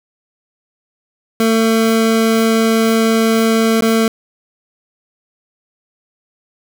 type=tone with dropouts; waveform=25% pulse; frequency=224.5 Hz; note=A3; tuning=35 cents sharp; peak=-7 dBFS; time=1.4-4.08 s; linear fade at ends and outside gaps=2 ms; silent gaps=3.809-3.822 s; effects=none